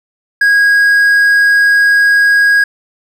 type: tone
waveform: triangle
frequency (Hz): 1644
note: G#6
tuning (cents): -18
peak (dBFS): -4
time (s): 0.41-2.64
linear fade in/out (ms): 5
effects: none